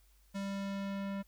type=tone with low-pass filter sweep; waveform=square; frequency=197.3 Hz; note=G3; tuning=11 cents sharp; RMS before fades=-38 dBFS; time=0.34-1.23 s; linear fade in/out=20 ms; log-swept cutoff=8800 to 2300 Hz; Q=0.73; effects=added 50 Hz sine -63 dBFS peak until 1.27 s + white hiss -71 dBFS RMS until 1.27 s